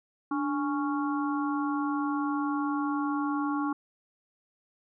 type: harmonic tone with a mistuned harmonic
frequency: 277.2 Hz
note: C#4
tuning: in tune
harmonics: 1 / 3 / 4 / 5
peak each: -28 / -36 / -34 / -39 dBFS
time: 0.31-3.73 s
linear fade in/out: 5 ms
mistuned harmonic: 1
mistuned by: +94 cents
effects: none